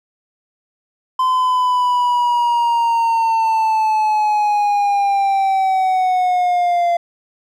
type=linear sweep; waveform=triangle; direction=down; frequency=1029 to 687 Hz; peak=-11 dBFS; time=1.19-6.97 s; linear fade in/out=5 ms; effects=none